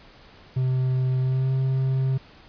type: tone with pitch glide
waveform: triangle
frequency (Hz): 129.1 to 132.35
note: C3 to C3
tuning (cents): -23 to +20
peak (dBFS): -18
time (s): 0.56-2.18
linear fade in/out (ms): 10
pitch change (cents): +43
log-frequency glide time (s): 1.19-1.52
effects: pink hiss -50 dBFS RMS until 2.48 s + resampled to 11025 Hz